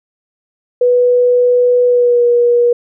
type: tone with pitch glide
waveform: sine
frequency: 491.9 to 479.8 Hz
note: B4 to A#4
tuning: -7 to +50 cents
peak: -7 dBFS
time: 0.81-2.73 s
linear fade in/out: 5 ms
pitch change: -43 cents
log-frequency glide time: 1.86-2.24 s
effects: none